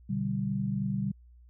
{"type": "chord", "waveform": "sine", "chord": "G major", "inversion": "first", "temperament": "equal", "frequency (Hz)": [123.47, 146.83, 196], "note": ["B2", "D3", "G3"], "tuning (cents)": [0, 0, 0], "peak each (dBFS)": [-34, -34, -30], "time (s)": [0.09, 1.12], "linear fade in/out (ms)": 10, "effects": ["added 60 Hz sine -52 dBFS peak until 1.49 s"]}